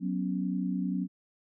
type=chord; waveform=sine; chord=F# suspended fourth; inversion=none; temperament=equal; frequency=185 / 246.9 / 277.2 Hz; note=F#3 / B3 / C#4; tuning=0 / 0 / 0 cents; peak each=-30 / -35 / -34 dBFS; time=0-1.08 s; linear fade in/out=50 ms; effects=none